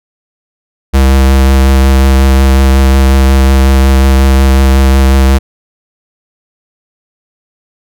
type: tone with vibrato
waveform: square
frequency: 66.8 Hz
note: C2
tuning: 36 cents sharp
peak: -4 dBFS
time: 0.93-5.39 s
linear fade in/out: 20 ms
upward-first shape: triangle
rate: 5.5 Hz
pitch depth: 20 cents each way
effects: none